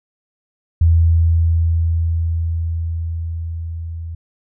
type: tone with level ramp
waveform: sine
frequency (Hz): 82.8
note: E2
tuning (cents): +8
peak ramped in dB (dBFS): -8 to -25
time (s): 0.81-4.15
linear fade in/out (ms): 5
effects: none